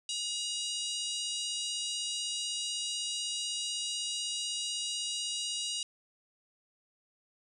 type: harmonic tone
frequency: 956 Hz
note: A#5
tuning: 43 cents sharp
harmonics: 3 / 4 / 5 / 6 / 7 / 8 / 9 / 10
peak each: -37 / -39 / -41 / -43 / -44 / -45 / -46 / -47 dBFS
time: 0.09-5.83 s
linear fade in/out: 2 ms
effects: 11-bit